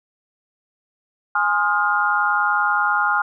sine chord, F minor seventh, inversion first, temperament equal with one note detuned, 830.6 / 1046.5 / 1244.5 / 1414.8 Hz, Ab5 / C6 / Eb6 / F6, 0 / 0 / 0 / +22 cents, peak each -22 / -25 / -23 / -19 dBFS, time 1.35-3.22 s, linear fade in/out 5 ms, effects none

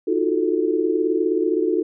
sine tone cluster, 314.8 / 350.8 / 370 / 438.8 Hz, D#4 / F4 / F#4 / A4, +20 / +8 / 0 / -5 cents, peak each -23 dBFS, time 0.07-1.83 s, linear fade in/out 10 ms, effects none

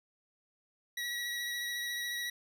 25% pulse tone with vibrato, 1924 Hz, B6, 46 cents flat, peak -31 dBFS, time 0.97-2.3 s, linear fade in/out 5 ms, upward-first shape triangle, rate 14 Hz, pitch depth 22 cents each way, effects none

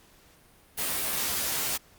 white noise with comb filter, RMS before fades -29 dBFS, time 0.77-1.78 s, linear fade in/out 20 ms, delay 14 ms, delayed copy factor +0.85, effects pink hiss -58 dBFS RMS until 1.98 s + Opus 48 kbps

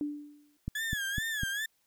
sine tone with exponential decay, 293.7 Hz, D4, in tune, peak -28 dBFS, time 0.01-0.57 s, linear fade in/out 1 ms, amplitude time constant 120 ms
click train, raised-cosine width 5 ms, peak -21 dBFS, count 4, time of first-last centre 0.68-1.434 s, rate 3.98 Hz
35% pulse tone with vibrato, 1694 Hz, G#6, 34 cents sharp, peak -30 dBFS, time 0.75-1.66 s, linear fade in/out 5 ms, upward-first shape sine, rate 2.4 Hz, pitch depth 120 cents each way
effects white hiss -73 dBFS RMS until 1.86 s

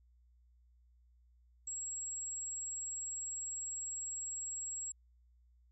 sine tone, 7640 Hz, A#8, 42 cents sharp, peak -39 dBFS, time 1.67-4.92 s, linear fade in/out 5 ms, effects added 60 Hz sine -64 dBFS peak until 5.71 s

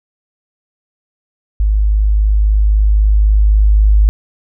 sine tone with level ramp, 51.91 Hz, G#1, in tune, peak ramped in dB -9 to -5 dBFS, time 1.6-4.09 s, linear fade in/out 0 ms, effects none

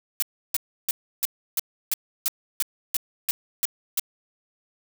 blue noise bursts, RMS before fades -23 dBFS, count 12, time 0.2-3.996 s, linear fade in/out 0 ms, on 23 ms, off 320 ms, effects none

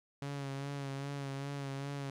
sawtooth tone with vibrato, 139.2 Hz, C#3, 8 cents sharp, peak -34 dBFS, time 0.22-2.1 s, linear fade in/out 2 ms, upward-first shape sine, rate 2.5 Hz, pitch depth 34 cents each way, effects low-pass 8000 Hz 12 dB/octave + 12-bit

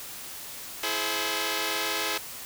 5% pulse chord, E augmented, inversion none, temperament equal with one note detuned, 329.6 / 423.8 / 523.3 Hz, E4 / G#4 / B#4, 0 / +35 / 0 cents, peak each -21 / -19 / -21 dBFS, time 0.83-2.18 s, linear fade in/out 5 ms, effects white hiss -40 dBFS RMS until 2.45 s

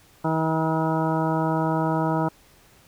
harmonic tone, 160 Hz, D#3, 49 cents sharp, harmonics 1 / 2 / 3 / 4 / 5 / 6 / 8 / 9, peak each -25 / -26 / -32 / -29 / -31 / -28 / -33 / -39 dBFS, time 0.24-2.29 s, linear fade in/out 10 ms, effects pink hiss -55 dBFS RMS until 2.87 s

